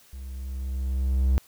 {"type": "tone with level ramp", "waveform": "triangle", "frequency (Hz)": 65.41, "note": "C2", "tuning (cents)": 0, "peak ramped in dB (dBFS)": [-34, -15], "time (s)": [0.13, 1.38], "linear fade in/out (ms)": 0, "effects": ["white hiss -56 dBFS RMS until 1.47 s"]}